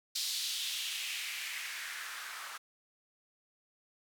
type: noise with band-pass filter sweep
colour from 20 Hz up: blue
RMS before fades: -39 dBFS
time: 0.15-2.58 s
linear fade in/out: 10 ms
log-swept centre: 4400 to 1200 Hz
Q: 2.4
effects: none